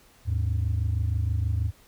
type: tone pair together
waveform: sine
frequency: 78.59 / 104.9 Hz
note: D#2 / G#2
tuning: +18 / +18 cents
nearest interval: perfect fourth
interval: 500 cents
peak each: -24 dBFS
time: 0.25-1.72 s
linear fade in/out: 50 ms
effects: tanh soft clip ceiling -19 dBFS + pink hiss -57 dBFS RMS until 1.87 s